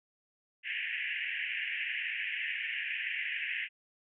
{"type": "band-pass noise", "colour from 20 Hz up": "pink", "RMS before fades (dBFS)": -36, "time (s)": [0.63, 3.69], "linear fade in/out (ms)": 50, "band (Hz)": [1700, 2900], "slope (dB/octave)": 96, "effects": []}